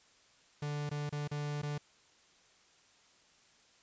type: tone with dropouts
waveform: 45% pulse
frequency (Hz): 146.83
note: D3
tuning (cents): 0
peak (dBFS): -35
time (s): 0.62-1.78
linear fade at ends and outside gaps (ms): 5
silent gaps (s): 0.894-0.912 / 1.094-1.124 / 1.277-1.313 / 1.618-1.63
effects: white hiss -65 dBFS RMS until 3.82 s + resampled to 16000 Hz